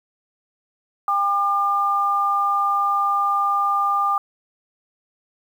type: tone pair together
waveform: sine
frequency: 800.9 / 1200 Hz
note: G5 / D6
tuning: +37 / +37 cents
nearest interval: perfect fifth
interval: 700 cents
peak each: -23 / -18 dBFS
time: 1.08-4.18 s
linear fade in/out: 2 ms
effects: 8-bit